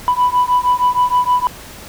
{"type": "beating tone pair", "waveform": "sine", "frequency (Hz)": [987.8, 994.2], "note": ["B5", "B5"], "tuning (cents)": [0, 11], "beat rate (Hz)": 6.4, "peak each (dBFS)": -13, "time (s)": [0.08, 1.47], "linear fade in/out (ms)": 0, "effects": ["tanh soft clip ceiling -7 dBFS", "pink hiss -35 dBFS RMS until 1.88 s"]}